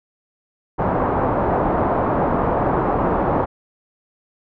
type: low-pass noise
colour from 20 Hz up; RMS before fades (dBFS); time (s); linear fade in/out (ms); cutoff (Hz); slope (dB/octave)
white; -19; 0.78-3.46; 20; 1000; 24
effects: none